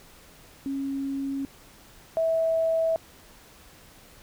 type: tone pair in turn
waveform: sine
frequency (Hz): 274.1 / 651.9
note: C#4 / E5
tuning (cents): -19 / -19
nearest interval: octave + minor third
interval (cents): 1500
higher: second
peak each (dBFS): -27 / -21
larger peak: second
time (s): 0.66-1.45 / 2.17-2.96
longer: neither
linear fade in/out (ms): 0
effects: pink hiss -52 dBFS RMS until 4.22 s